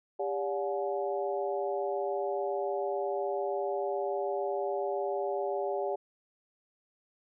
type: tone cluster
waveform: sine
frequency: 399.6 / 574 / 723 / 850 Hz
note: G4 / D5 / F#5 / G#5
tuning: +33 / -40 / -40 / +40 cents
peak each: -33 / -34 / -36 / -40 dBFS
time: 0.19-5.96 s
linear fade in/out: 10 ms
effects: none